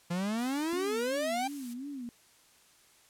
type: exponential sweep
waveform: 45% pulse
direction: up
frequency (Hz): 168.9 to 805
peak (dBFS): -30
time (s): 0.1-1.48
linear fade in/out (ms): 10
type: noise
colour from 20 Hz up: blue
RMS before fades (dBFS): -47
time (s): 0.38-1.74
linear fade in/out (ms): 10
type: tone with vibrato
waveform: sine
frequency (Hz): 261.6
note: C4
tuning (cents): 0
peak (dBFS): -37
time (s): 0.73-2.09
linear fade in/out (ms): 0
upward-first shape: sine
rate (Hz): 2.8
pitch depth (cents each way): 170
effects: white hiss -62 dBFS RMS until 3.09 s + low-pass 11000 Hz 12 dB/octave